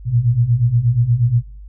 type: beating tone pair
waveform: sine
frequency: 114.3 / 122.7 Hz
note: A#2 / B2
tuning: -34 / -11 cents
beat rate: 8.4 Hz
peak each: -18 / -14 dBFS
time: 0.05-1.43 s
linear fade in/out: 50 ms
effects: noise-tail reverb RT60 0.4 s tail -20 dB re dry + added 50 Hz sine -33 dBFS peak until 1.68 s